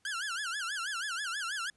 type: tone with vibrato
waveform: sawtooth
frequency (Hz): 1519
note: F#6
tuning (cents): +45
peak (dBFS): -30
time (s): 0.05-1.7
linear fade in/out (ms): 2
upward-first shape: sine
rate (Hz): 6.2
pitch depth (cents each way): 220
effects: pink hiss -72 dBFS RMS until 1.76 s + resampled to 24000 Hz